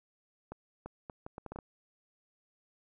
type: accelerating click train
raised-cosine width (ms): 1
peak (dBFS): -28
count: 9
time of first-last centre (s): 0.52-1.588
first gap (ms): 340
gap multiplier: 0.7
effects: none